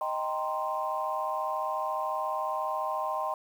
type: chord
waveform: sine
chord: C minor seventh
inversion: first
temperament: equal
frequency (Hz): 622.3 / 784 / 932.3 / 1046.5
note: Eb5 / G5 / Bb5 / C6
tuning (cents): 0 / 0 / 0 / 0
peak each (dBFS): -34 / -34 / -36 / -32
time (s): 0.01-3.34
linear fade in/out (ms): 2
effects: tanh soft clip ceiling -18 dBFS + 9-bit